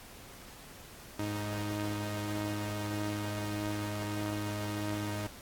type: tone pair together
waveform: sawtooth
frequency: 104.34 / 311.4 Hz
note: G#2 / D#4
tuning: +9 / +2 cents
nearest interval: octave + perfect fifth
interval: 1893 cents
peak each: -32 / -33 dBFS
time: 1.19-5.27 s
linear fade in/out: 5 ms
effects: pink hiss -51 dBFS RMS until 5.41 s + AAC 64 kbps